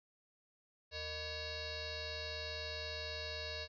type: tone with frequency modulation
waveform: sine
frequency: 2226 Hz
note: C#7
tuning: 7 cents sharp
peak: -40 dBFS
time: 0.91-3.68 s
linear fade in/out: 50 ms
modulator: 537 Hz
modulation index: 4.9
effects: none